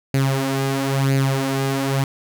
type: tone with flanger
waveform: sawtooth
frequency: 135.7 Hz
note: C#3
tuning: 36 cents flat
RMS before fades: -20 dBFS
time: 0.14-2.04 s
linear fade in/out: 2 ms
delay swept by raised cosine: 0.44 to 4.94 ms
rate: 1 Hz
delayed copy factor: +0.65
effects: none